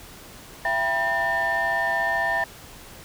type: tone cluster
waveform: sine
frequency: 671 / 785 / 970 / 1801 Hz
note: E5 / G5 / B5 / A6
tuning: +31 / +2 / -31 / +40 cents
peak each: -26 / -27 / -29 / -22 dBFS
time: 0.65-2.44 s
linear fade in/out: 2 ms
effects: tanh soft clip ceiling -16 dBFS + pink hiss -44 dBFS RMS until 3.04 s